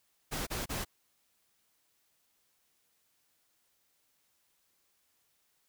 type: noise bursts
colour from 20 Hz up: pink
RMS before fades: -36 dBFS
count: 3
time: 0.31-0.85 s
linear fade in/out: 20 ms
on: 160 ms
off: 30 ms
effects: white hiss -74 dBFS RMS until 5.68 s